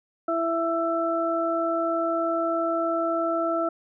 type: harmonic tone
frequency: 332.1 Hz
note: E4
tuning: 13 cents sharp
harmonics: 1 / 2 / 4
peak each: -28 / -25 / -28 dBFS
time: 0.28-3.69 s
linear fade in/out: 5 ms
effects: none